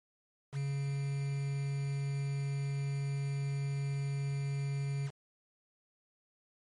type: tone with quantisation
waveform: triangle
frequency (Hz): 139.4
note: C#3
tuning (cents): +10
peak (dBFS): -30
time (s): 0.52-5.11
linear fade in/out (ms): 50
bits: 8
effects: MP3 48 kbps